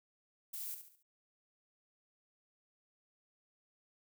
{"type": "noise with echo", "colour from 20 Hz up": "violet", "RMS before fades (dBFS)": -43, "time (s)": [0.53, 0.75], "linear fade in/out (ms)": 10, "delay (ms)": 70, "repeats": 4, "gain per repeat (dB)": -8, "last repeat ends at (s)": 1.03, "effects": []}